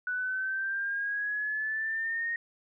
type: exponential sweep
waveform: sine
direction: up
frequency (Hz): 1480 to 1864.7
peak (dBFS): -29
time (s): 0.07-2.36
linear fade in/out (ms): 2
effects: none